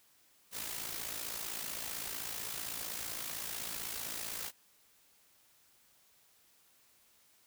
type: noise with amplitude modulation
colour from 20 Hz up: white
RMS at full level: -38 dBFS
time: 0.51-4.52 s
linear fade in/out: 50 ms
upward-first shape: sine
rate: 55.7 Hz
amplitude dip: 60%
effects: white hiss -67 dBFS RMS until 7.46 s